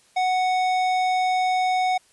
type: tone with tanh clipping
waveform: sine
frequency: 740 Hz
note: F#5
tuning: in tune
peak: -21 dBFS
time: 0.16-1.98 s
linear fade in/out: 10 ms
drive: 15 dB
effects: white hiss -58 dBFS RMS until 2.12 s + resampled to 24000 Hz